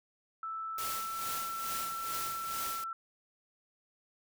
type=tone with pitch glide; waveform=sine; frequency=1318.5 to 1338.5 Hz; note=E6 to E6; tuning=0 to +26 cents; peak=-36 dBFS; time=0.43-2.93 s; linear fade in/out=2 ms; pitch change=+26 cents; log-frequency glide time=0.82-1.33 s
type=noise with tremolo; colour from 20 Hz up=white; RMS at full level=-38 dBFS; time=0.78-2.84 s; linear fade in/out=2 ms; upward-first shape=sine; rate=2.3 Hz; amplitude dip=60%
effects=none